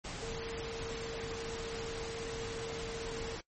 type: tone in noise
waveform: sine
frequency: 456 Hz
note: A#4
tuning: 38 cents flat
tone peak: -39 dBFS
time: 0.22-3.36 s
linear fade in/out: 10 ms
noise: pink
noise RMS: -42 dBFS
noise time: 0.04-3.41 s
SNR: 0 dB
effects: noise-tail reverb RT60 0.1 s tail -21 dB re dry + MP3 32 kbps